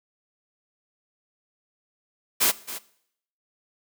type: noise with echo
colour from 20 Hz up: white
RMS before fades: -20 dBFS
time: 2.4-2.52 s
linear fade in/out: 20 ms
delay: 270 ms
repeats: 1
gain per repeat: -14 dB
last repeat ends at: 2.79 s
effects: noise-tail reverb RT60 0.7 s tail -19 dB re dry + high-pass 200 Hz 12 dB/octave